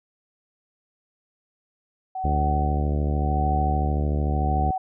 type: tone with tremolo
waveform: sine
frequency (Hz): 754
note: F#5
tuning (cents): +32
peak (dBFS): -23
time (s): 2.15-4.78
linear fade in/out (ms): 5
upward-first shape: sine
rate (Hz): 0.89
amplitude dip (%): 90
type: harmonic tone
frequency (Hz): 73.42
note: D2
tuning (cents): 0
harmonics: 1 / 2 / 3 / 4 / 5 / 6 / 7 / 8 / 9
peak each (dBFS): -22 / -28 / -32 / -34 / -36 / -38 / -39 / -40 / -41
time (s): 2.24-4.71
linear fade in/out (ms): 5
effects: none